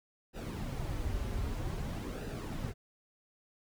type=noise with flanger; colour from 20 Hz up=brown; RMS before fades=-37 dBFS; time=0.33-2.74 s; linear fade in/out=50 ms; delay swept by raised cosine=0.9 to 6.4 ms; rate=0.52 Hz; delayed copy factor=-0.6; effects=none